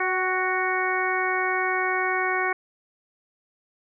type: harmonic tone with a mistuned harmonic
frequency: 370 Hz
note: F#4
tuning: in tune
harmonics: 1 / 2 / 3 / 4 / 5 / 6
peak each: -29 / -29 / -29 / -29 / -29 / -29 dBFS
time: 0-2.53 s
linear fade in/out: 5 ms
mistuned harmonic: 2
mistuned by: +24 cents
effects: none